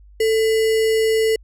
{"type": "tone with sample-and-hold", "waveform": "sine", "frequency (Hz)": 442.3, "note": "A4", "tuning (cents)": 9, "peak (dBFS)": -14, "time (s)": [0.2, 1.36], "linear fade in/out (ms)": 5, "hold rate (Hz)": 2450, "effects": ["added 50 Hz sine -43 dBFS peak until 1.43 s", "low-pass 12000 Hz 12 dB/octave"]}